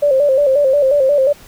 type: tone with vibrato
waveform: sine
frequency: 554.4 Hz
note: C#5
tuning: in tune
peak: -9 dBFS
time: 0.02-1.33 s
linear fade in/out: 10 ms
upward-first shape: square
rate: 5.6 Hz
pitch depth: 80 cents each way
effects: pink hiss -42 dBFS RMS until 1.47 s